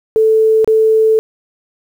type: tone with dropouts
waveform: sine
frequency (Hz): 440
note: A4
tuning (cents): 0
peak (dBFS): -7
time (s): 0.16-1.19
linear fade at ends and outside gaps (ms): 0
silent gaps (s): 0.645-0.676
effects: 7-bit